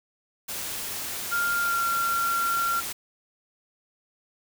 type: noise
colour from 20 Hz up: white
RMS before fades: -33 dBFS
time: 0.48-2.93 s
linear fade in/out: 10 ms
type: tone with pitch glide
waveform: sine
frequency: 1396.9 to 1375.3 Hz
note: F6 to F6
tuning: 0 to -27 cents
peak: -23 dBFS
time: 1.31-2.81 s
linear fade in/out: 20 ms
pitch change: -27 cents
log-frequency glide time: 1.63-1.78 s
effects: none